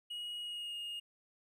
triangle tone with pitch glide, 2895 to 2850 Hz, F#7 to F7, -38 to +34 cents, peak -38 dBFS, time 0.1-1 s, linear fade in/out 10 ms, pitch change -28 cents, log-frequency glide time 0.41-0.75 s, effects 13-bit

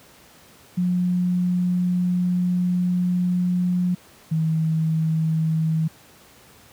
sine tone pair in turn, 179.1 / 159.88 Hz, F3 / D#3, +44 / +47 cents, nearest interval major second, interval 197 cents, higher first, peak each -18 dBFS, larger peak neither, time 0.77-3.95 / 4.31-5.88 s, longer first, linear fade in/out 10 ms, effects pink hiss -50 dBFS RMS until 6.72 s + high-pass 80 Hz 12 dB/octave

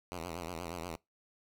5% pulse tone with vibrato, 85.3 Hz, F2, 40 cents flat, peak -28 dBFS, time 0.12-0.96 s, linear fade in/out 0 ms, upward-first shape triangle, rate 8.4 Hz, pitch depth 140 cents each way, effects noise-tail reverb RT60 0.2 s tail -24 dB re dry

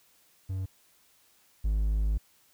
triangle tone pair in turn, 94.6 / 52.41 Hz, F#2 / G#1, +39 / +16 cents, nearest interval minor seventh, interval 1023 cents, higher first, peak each -28 / -22 dBFS, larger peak second, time 0.49-0.66 / 1.64-2.18 s, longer second, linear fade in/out 10 ms, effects white hiss -64 dBFS RMS until 2.53 s

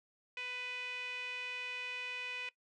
sawtooth tone with band-pass filter, 497.6 Hz, B4, 13 cents sharp, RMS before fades -42 dBFS, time 0.37-2.49 s, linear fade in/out 2 ms, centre 2500 Hz, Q 5.5, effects noise-tail reverb RT60 0.1 s tail -19 dB re dry + resampled to 22050 Hz

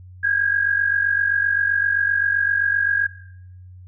sine tone pair together, 1596 / 1643.7 Hz, G6 / G#6, +31 / -18 cents, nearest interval minor second, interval 51 cents, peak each -22 / -18 dBFS, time 0.23-3.07 s, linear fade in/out 10 ms, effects noise-tail reverb RT60 0.8 s tail -19 dB re dry + added 91 Hz sine -39 dBFS peak until 3.87 s

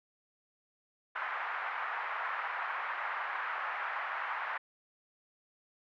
pink band-pass noise, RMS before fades -37 dBFS, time 1.15-4.58 s, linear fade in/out 10 ms, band 900 to 1900 Hz, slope 24 dB/octave, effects none

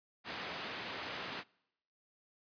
white band-pass noise, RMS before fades -43 dBFS, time 0.24-1.44 s, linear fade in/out 50 ms, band 120 to 2900 Hz, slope 12 dB/octave
white noise with exponential decay, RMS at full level -47 dBFS, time 0.3-0.73 s, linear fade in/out 0 ms, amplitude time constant 92 ms
effects noise-tail reverb RT60 0.8 s tail -25 dB re dry + resampled to 11025 Hz

